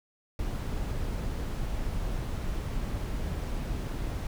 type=noise; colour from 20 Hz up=brown; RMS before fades=-32 dBFS; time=0.39-4.27 s; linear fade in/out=2 ms; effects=none